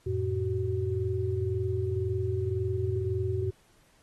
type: tone cluster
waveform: sine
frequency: 90.4 / 112.3 / 376.4 Hz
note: F#2 / A2 / F#4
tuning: -40 / +36 / +30 cents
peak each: -31 dBFS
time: 0.06-3.51 s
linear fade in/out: 10 ms
effects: pink hiss -64 dBFS RMS until 4.02 s + AAC 32 kbps